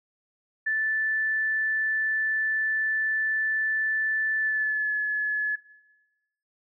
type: tone with pitch glide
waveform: sine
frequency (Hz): 1756 to 1709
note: A6 to G#6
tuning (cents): -4 to +49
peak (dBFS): -23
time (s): 0.66-5.56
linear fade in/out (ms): 10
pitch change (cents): -47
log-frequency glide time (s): 4.39-4.94
effects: noise-tail reverb RT60 1.0 s tail -19 dB re dry